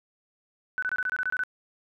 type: tone bursts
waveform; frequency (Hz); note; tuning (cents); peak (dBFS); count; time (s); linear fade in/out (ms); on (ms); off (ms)
sine; 1502; F#6; +26; -25; 10; 0.78-1.436; 0; 44; 24
effects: none